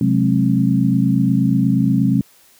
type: tone cluster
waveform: sine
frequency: 131 / 182.3 / 210.7 / 268 Hz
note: C3 / F#3 / G#3 / C4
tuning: +2 / -25 / +25 / +42 cents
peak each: -18 dBFS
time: 0.01-2.21 s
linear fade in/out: 2 ms
effects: white hiss -51 dBFS RMS until 2.59 s + high-pass 60 Hz 12 dB/octave